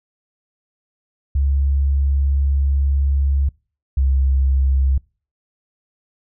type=tone pair in turn; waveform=sine; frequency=69.3 / 66.94 Hz; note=C#2 / C2; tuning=0 / +40 cents; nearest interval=minor second; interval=60 cents; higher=first; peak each=-14 / -13 dBFS; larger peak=second; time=1.35-3.49 / 3.97-4.98 s; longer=first; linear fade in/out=5 ms; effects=noise-tail reverb RT60 0.4 s tail -26 dB re dry